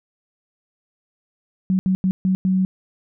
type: tone bursts at uneven times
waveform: sine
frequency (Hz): 187.5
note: F#3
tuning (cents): +23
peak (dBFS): -15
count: 5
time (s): 1.7-1.79 / 1.86-1.95 / 2.04-2.11 / 2.25-2.35 / 2.45-2.65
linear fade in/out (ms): 0
effects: none